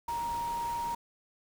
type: tone in noise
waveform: sine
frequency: 939 Hz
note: A#5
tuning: 12 cents sharp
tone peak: -31 dBFS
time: 0.08-0.95 s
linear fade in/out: 5 ms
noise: pink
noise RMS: -45 dBFS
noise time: 0.08-0.95 s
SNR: +11 dB
effects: none